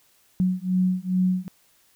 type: beating tone pair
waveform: sine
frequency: 182.9 / 185.3 Hz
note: F#3 / F#3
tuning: -20 / +3 cents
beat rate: 2.4 Hz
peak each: -23 dBFS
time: 0.4-1.48 s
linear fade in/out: 0 ms
effects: white hiss -61 dBFS RMS until 1.95 s